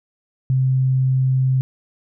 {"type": "tone", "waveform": "sine", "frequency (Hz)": 130.81, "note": "C3", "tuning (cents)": 0, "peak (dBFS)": -14, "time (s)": [0.5, 1.61], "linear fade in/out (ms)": 0, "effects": []}